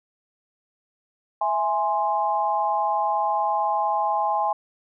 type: chord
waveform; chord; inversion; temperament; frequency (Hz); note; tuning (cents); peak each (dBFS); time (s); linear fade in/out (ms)
sine; E augmented; none; equal; 659.3 / 830.6 / 1046.5; E5 / G#5 / B#5; 0 / 0 / 0; -28 / -22 / -26; 1.41-4.53; 5
effects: none